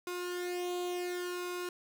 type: tone with flanger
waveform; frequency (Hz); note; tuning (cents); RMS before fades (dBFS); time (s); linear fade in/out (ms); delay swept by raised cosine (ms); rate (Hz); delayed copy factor
sawtooth; 356.4; F4; +35; -37; 0.07-1.69; 2; 2 to 2.53; 0.7; +0.7
effects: none